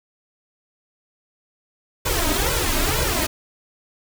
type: noise with flanger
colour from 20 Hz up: pink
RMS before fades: -21 dBFS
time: 2.05-3.27 s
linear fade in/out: 10 ms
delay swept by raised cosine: 2 to 3.2 ms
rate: 2.1 Hz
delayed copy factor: +0.95
effects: none